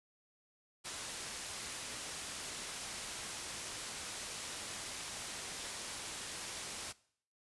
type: low-pass noise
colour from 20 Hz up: white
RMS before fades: -44 dBFS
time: 0.84-6.93 s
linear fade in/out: 20 ms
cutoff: 10000 Hz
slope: 12 dB/octave
effects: noise-tail reverb RT60 0.6 s tail -21 dB re dry + resampled to 24000 Hz